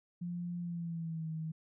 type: tone with pitch glide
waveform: sine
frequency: 174.61 to 159.2 Hz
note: F3 to D#3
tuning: 0 to +40 cents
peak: -36 dBFS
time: 0.21-1.52 s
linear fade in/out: 10 ms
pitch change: -160 cents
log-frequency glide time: 0.59-1.29 s
effects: none